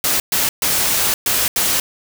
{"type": "noise bursts at uneven times", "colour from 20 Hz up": "white", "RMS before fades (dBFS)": -17, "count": 5, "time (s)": [[0.04, 0.2], [0.32, 0.49], [0.62, 1.14], [1.26, 1.48], [1.56, 1.8]], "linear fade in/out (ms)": 2, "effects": []}